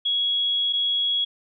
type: tone pair in turn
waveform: sine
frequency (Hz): 3332 / 3332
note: G#7 / G#7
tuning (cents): +5 / +5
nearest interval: unison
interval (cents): 0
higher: neither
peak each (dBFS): -20 / -20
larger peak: neither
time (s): 0.05-0.73 / 0.73-1.25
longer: first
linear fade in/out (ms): 10
effects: none